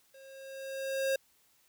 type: tone with level ramp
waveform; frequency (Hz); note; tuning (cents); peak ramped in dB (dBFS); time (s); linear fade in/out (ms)
square; 538; C5; +48; -53 to -27; 0.14-1.16; 5
effects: white hiss -68 dBFS RMS until 1.68 s